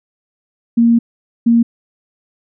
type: tone bursts at uneven times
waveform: sine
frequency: 233.1 Hz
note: A#3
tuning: in tune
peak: -7 dBFS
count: 2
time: 0.77-0.99 / 1.46-1.63 s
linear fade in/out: 10 ms
effects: none